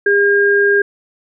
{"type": "tone pair together", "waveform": "sine", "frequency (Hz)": [404, 1616], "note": ["G#4", "G#6"], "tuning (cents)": [-48, -48], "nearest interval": "2 octaves", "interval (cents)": 2400, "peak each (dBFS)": -12, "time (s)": [0.06, 0.82], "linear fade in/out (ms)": 5, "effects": []}